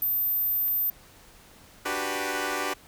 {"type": "tone", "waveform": "sine", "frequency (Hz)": 13820, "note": "A9", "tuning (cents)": -32, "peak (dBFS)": -23, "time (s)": [0.02, 0.9], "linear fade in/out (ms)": 2}
{"type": "click", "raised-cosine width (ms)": 0.2, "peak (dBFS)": -29, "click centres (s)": 0.681}
{"type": "chord", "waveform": "10% pulse", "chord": "G major seventh", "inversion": "second", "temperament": "equal", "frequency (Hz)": [293.7, 370, 392, 493.9], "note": ["D4", "F#4", "G4", "B4"], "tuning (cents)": [0, 0, 0, 0], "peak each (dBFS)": -25, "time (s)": [1.85, 2.74], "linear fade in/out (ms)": 10}
{"effects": ["pink hiss -53 dBFS RMS until 2.87 s"]}